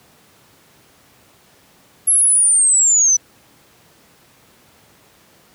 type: linear sweep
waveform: sine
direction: down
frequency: 11220 to 5920 Hz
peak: -10 dBFS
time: 2.07-3.17 s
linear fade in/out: 10 ms
effects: pink hiss -51 dBFS RMS until 5.54 s + high-pass 100 Hz 12 dB/octave